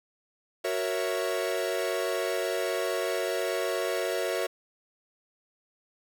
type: chord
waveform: 45% pulse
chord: F# dominant seventh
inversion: none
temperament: equal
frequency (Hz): 370 / 466.2 / 554.4 / 659.3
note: F#4 / A#4 / C#5 / E5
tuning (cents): 0 / 0 / 0 / 0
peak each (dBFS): -33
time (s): 0.64-4.47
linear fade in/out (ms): 10
effects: none